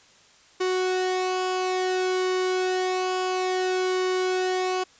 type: tone with flanger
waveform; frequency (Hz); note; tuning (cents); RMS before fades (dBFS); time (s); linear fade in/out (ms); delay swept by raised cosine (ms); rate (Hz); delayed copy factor
sawtooth; 370; F#4; 0; -25; 0.6-4.84; 10; 1.5 to 2.2; 0.58; -0.5
effects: white hiss -55 dBFS RMS until 4.99 s + resampled to 16000 Hz